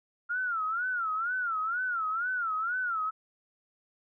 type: tone with vibrato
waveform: sine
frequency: 1383 Hz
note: F6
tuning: 17 cents flat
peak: -28 dBFS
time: 0.29-3.11 s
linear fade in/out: 20 ms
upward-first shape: sine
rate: 2.1 Hz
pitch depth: 160 cents each way
effects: none